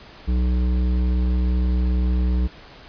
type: tone with hard clipping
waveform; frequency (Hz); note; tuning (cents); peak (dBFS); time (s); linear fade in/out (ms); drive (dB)
sine; 61.74; B1; 0; -19; 0.27-2.48; 20; 11
effects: pink hiss -44 dBFS RMS until 2.88 s + resampled to 11025 Hz